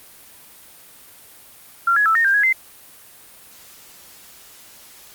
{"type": "tone with pitch steps", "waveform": "sine", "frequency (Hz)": [1377, 1678, 1319, 1839, 1590, 1662, 2072], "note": ["F6", "G#6", "E6", "A#6", "G6", "G#6", "C7"], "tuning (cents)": [-25, 17, 1, -24, 24, 1, -17], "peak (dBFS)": -13, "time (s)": [1.87, 2.528], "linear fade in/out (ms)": 5, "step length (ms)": 94, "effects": ["white hiss -45 dBFS RMS until 5.14 s", "Opus 32 kbps"]}